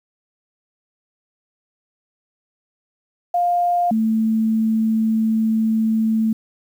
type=tone pair in turn; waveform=sine; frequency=703 / 221.4 Hz; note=F5 / A3; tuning=+11 / +11 cents; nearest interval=octave + minor sixth; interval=2000 cents; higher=first; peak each=-15 / -15 dBFS; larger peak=neither; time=3.34-3.91 / 3.91-6.33 s; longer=second; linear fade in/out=5 ms; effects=8-bit